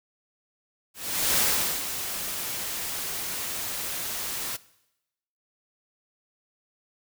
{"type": "noise with ADSR envelope", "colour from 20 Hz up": "white", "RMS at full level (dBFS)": -22, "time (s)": [0.94, 4.57], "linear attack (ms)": 440, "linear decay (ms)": 440, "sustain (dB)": -10, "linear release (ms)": 14, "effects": ["noise-tail reverb RT60 0.9 s tail -20 dB re dry"]}